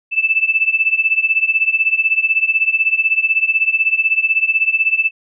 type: tone with tremolo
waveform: sine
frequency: 2637 Hz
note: E7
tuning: in tune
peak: -8 dBFS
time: 0.11-5.11 s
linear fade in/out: 50 ms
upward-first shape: triangle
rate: 16 Hz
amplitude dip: 95%
effects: none